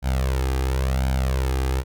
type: tone with flanger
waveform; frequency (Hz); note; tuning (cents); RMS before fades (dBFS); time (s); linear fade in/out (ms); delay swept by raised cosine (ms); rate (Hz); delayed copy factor
sawtooth; 65.41; C2; 0; -22; 0.02-1.84; 50; 1.3 to 2.5; 0.94; +0.75
effects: none